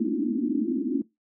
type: band-pass noise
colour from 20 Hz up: pink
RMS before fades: -26 dBFS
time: 0-1.02 s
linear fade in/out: 5 ms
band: 220 to 340 Hz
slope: 96 dB/octave
effects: noise-tail reverb RT60 0.2 s tail -21 dB re dry